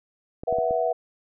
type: clicks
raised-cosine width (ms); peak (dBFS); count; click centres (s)
2; -22; 4; 0.435 / 0.526 / 0.586 / 0.709
type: chord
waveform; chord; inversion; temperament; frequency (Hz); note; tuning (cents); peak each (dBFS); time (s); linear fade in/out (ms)
sine; B suspended fourth; none; equal with one note detuned; 486 / 659.3 / 740; B4 / E5 / F#5; -28 / 0 / 0; -26 / -24 / -27; 0.47-0.93; 10
effects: none